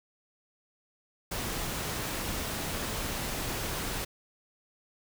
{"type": "noise", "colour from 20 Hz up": "pink", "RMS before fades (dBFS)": -34, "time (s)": [1.31, 4.05], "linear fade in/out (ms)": 10, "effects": []}